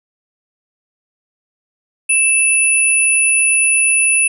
sine tone pair together, 2637 / 9971 Hz, E7 / D#9, 0 / +3 cents, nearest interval octave + major seventh, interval 2303 cents, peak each -13 dBFS, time 2.09-4.28 s, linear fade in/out 10 ms, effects none

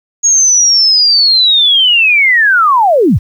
sine linear sweep, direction down, 6645 to 53.9 Hz, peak -5 dBFS, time 0.23-3.19 s, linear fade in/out 20 ms, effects 7-bit

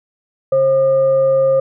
sine tone with frequency modulation, 535 Hz, C5, 38 cents sharp, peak -10 dBFS, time 0.52-1.6 s, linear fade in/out 5 ms, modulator 675 Hz, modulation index 0.23, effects none

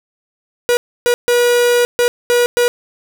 45% pulse tone bursts at uneven times, 483.4 Hz, B4, 37 cents flat, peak -10 dBFS, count 6, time 0.69-0.77 / 1.06-1.14 / 1.28-1.85 / 1.99-2.08 / 2.3-2.46 / 2.57-2.68 s, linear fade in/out 0 ms, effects none

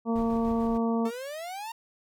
harmonic tone, 229.3 Hz, A#3, 28 cents flat, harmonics 1 / 2 / 3 / 4 / 5, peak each -25 / -31 / -35 / -37 / -39 dBFS, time 0.05-1.11 s, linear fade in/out 50 ms
brown noise with tremolo, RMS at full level -39 dBFS, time 0.15-0.78 s, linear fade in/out 10 ms, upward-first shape square, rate 6.7 Hz, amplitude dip 40%
45% pulse exponential sweep, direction up, 437.4 to 932.3 Hz, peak -35 dBFS, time 1.05-1.72 s, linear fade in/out 5 ms
effects none

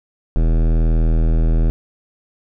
sine tone with hard clipping, 40.46 Hz, E1, 32 cents flat, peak -14 dBFS, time 0.36-1.7 s, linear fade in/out 0 ms, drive 18 dB, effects none

